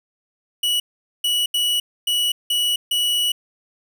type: tone bursts at uneven times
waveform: 45% pulse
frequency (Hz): 2936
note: F#7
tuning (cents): -14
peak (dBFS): -17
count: 6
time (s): 0.63-0.8 / 1.24-1.46 / 1.54-1.8 / 2.07-2.32 / 2.5-2.76 / 2.91-3.32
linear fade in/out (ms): 5
effects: none